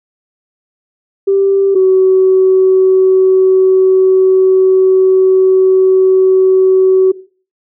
sine tone pair in turn, 392 / 376.9 Hz, G4 / F#4, 0 / +32 cents, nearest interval minor second, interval 68 cents, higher first, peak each -7 / -4 dBFS, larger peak second, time 1.27-1.75 / 1.75-7.12 s, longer second, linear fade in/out 10 ms, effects noise-tail reverb RT60 0.4 s tail -18 dB re dry + tanh soft clip ceiling 0 dBFS

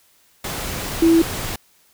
sine tone in noise, 330.1 Hz, E4, 2 cents sharp, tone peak -10 dBFS, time 1.02-1.22 s, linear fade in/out 5 ms, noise pink, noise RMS -27 dBFS, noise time 0.44-1.56 s, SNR +14 dB, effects white hiss -57 dBFS RMS until 1.93 s

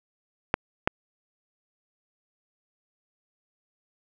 clicks, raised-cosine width 0.5 ms, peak -5 dBFS, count 2, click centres 0.541 / 0.875 s, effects none

